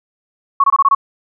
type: tone bursts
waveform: sine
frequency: 1108.7 Hz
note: C#6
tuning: in tune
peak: -7 dBFS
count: 6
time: 0.6-0.949 s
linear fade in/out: 5 ms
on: 39 ms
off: 23 ms
effects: none